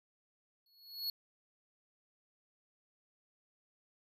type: tone with exponential growth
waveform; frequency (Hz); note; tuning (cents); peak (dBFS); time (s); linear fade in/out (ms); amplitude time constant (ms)
square; 4354; C#8; -32; -33; 0.66-1.1; 2; 95
effects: none